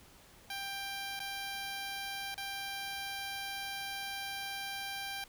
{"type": "tone with dropouts", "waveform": "10% pulse", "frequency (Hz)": 790, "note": "G5", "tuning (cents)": 13, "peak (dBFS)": -30, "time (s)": [0.5, 5.24], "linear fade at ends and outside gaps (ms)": 2, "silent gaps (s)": [[1.193, 1.201], [2.344, 2.378]], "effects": ["pink hiss -59 dBFS RMS until 5.28 s"]}